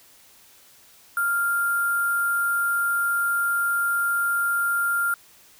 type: tone with sample-and-hold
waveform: sine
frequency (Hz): 1395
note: F6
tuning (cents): -2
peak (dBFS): -20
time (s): 1.17-5.14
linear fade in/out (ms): 2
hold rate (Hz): 11025
effects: white hiss -53 dBFS RMS until 5.59 s